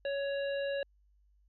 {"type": "harmonic tone", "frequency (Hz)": 558, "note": "C#5", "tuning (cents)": 11, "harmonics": [1, 3, 5, 7], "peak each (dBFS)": [-32, -42, -46, -49], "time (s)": [0.05, 0.83], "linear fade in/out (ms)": 2, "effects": ["added 50 Hz sine -64 dBFS peak until 1.48 s"]}